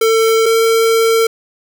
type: tone pair in turn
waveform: square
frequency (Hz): 448.2 / 452.6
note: A4 / A4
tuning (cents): +32 / +49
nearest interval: unison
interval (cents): 17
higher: second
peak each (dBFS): -10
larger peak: neither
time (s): 0.01-0.46 / 0.46-1.27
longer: second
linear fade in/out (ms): 5
effects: none